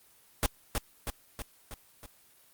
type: noise with echo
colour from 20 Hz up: pink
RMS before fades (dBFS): -25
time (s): 0.43-0.46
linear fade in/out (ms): 0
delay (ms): 320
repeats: 5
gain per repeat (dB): -4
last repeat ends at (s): 2.06
effects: white hiss -61 dBFS RMS until 2.53 s + Opus 24 kbps